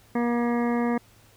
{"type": "harmonic tone", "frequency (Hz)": 238.3, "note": "A#3", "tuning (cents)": 38, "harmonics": [1, 2, 3, 4, 5, 7, 8, 9], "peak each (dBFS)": [-23, -29, -33, -35, -37, -40, -41, -42], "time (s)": [0.15, 0.98], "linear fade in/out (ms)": 5, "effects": ["added 107 Hz sine -57 dBFS peak until 1.36 s", "pink hiss -57 dBFS RMS until 1.36 s"]}